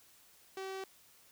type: tone with low-pass filter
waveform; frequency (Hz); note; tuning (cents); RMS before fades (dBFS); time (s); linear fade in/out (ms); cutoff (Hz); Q
sawtooth; 383.3; G4; -39; -42; 0.57-0.84; 2; 7000; 0.72
effects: white hiss -63 dBFS RMS until 1.31 s